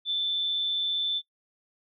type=tone with amplitude modulation; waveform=sine; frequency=3525 Hz; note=A7; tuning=2 cents sharp; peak=-23 dBFS; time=0.05-1.22 s; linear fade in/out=50 ms; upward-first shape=sine; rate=182 Hz; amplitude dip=35%; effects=noise-tail reverb RT60 0.1 s tail -22 dB re dry